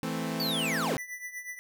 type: chord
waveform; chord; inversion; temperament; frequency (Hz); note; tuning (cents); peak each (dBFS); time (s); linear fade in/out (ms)
sawtooth; A minor; second; equal; 164.81 / 220 / 261.6; E3 / A3 / C4; 0 / 0 / 0; -31; 0.03-0.97; 0
type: linear sweep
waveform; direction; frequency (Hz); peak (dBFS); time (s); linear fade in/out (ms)
square; down; 4654 to 80.1; -30; 0.4-0.97; 0
type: tone with tremolo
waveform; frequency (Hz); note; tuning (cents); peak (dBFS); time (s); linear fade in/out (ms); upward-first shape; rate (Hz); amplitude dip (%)
square; 1981; B6; +5; -35; 0.98-1.59; 0; triangle; 8.2; 80
effects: none